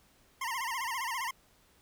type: tone with vibrato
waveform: 25% pulse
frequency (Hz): 987.8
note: B5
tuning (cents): 0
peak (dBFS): -29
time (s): 0.41-1.31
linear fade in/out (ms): 5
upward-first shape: sine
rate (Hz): 15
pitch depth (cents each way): 160
effects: pink hiss -65 dBFS RMS until 1.81 s